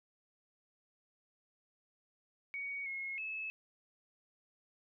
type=tone with pitch steps; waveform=sine; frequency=2242 / 2165 / 2600 Hz; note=C#7 / C#7 / E7; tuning=+19 / -41 / -24 cents; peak=-38 dBFS; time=2.54-3.5 s; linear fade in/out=0 ms; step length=320 ms; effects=none